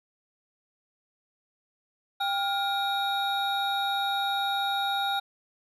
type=tone cluster; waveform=triangle; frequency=794 / 1411 / 3773 Hz; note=G5 / F6 / A#7; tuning=+22 / +17 / +20 cents; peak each=-26 / -31 / -29 dBFS; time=2.2-5.2 s; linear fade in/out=10 ms; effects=none